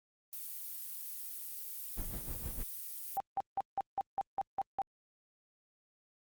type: noise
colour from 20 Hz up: violet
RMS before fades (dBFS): -43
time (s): 0.33-3.17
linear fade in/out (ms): 0
type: noise with tremolo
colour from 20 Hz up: brown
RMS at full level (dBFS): -39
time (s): 1.96-2.64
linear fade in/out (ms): 20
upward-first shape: sine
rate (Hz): 6.4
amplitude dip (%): 65
type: tone bursts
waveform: sine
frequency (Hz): 784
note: G5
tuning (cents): 0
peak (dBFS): -30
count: 9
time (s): 3.17-4.818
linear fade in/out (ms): 0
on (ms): 32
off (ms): 170
effects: Opus 32 kbps